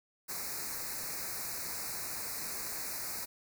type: band-stop noise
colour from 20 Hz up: white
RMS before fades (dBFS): -39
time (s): 0.28-3.26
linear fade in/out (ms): 20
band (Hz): 2500 to 4000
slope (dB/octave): 96
effects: none